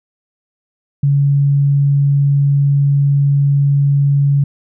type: tone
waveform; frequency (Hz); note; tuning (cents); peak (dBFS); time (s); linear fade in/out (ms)
sine; 141.1; C#3; +31; -9; 1.03-4.44; 5
effects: none